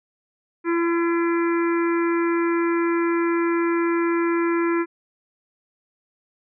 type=harmonic tone; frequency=338.5 Hz; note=E4; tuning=46 cents sharp; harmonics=1 / 3 / 4 / 5 / 6 / 7; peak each=-19 / -29 / -31 / -33 / -35 / -36 dBFS; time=0.64-4.86 s; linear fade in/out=50 ms; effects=none